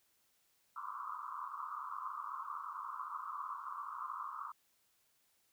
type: band-pass noise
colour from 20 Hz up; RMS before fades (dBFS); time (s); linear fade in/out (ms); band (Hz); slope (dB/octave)
pink; -44; 0.76-4.52; 5; 1000 to 1300; 96
effects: white hiss -75 dBFS RMS until 5.52 s